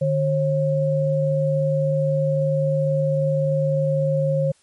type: tone pair together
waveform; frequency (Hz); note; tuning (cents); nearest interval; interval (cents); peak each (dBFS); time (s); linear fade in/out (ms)
sine; 150.62 / 540; D3 / C#5; +44 / -45; octave + minor seventh; 2211; -20; 0.01-4.52; 10
effects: white hiss -59 dBFS RMS until 4.62 s + MP3 48 kbps